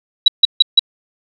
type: tone bursts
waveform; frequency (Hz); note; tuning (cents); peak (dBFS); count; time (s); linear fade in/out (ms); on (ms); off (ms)
sine; 3897; B7; -24; -3; 4; 0.26-0.794; 5; 21; 150
effects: none